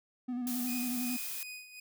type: tone with vibrato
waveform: triangle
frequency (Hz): 246.9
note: B3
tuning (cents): 0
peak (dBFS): -31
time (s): 0.28-1.17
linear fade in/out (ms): 10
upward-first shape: square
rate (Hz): 11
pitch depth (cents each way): 32
type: noise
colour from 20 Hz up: blue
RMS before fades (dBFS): -39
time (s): 0.47-1.43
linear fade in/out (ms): 0
type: tone with tremolo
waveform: sawtooth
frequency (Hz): 2489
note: D#7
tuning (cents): 0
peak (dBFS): -38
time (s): 0.67-1.8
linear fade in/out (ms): 5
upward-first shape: sine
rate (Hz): 2.7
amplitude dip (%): 70
effects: none